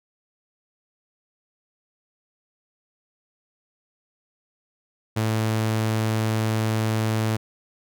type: tone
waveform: sawtooth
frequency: 110 Hz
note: A2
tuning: in tune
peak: -17 dBFS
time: 5.16-7.37 s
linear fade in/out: 10 ms
effects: none